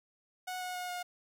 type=tone with pitch steps; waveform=sawtooth; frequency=735 / 728.7 / 722.4 / 716.1 Hz; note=F#5 / F#5 / F#5 / F5; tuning=-12 / -27 / -42 / +43 cents; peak=-33 dBFS; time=0.47-1.03 s; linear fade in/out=10 ms; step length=140 ms; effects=12-bit